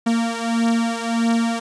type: beating tone pair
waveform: 45% pulse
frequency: 230 / 231.6 Hz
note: A#3 / A#3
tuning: -23 / -11 cents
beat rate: 1.6 Hz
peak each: -20 / -22 dBFS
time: 0.06-1.6 s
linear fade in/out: 10 ms
effects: resampled to 22050 Hz